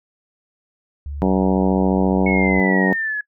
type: tone with vibrato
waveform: sine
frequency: 71.5 Hz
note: D2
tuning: 46 cents flat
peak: -26 dBFS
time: 1.06-2.6 s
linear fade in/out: 0 ms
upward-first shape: sine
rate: 20 Hz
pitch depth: 42 cents each way
type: harmonic tone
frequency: 94.5 Hz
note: F#2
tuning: 37 cents sharp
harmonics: 2 / 3 / 4 / 5 / 6 / 7 / 8 / 9 / 10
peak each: -17 / -21 / -23 / -25 / -27 / -28 / -29 / -30 / -31 dBFS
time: 1.22-2.93 s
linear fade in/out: 0 ms
type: linear sweep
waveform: sine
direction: down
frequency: 2202 to 1680 Hz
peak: -20 dBFS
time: 2.26-3.21 s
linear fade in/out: 5 ms
effects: noise-tail reverb RT60 0.1 s tail -23 dB re dry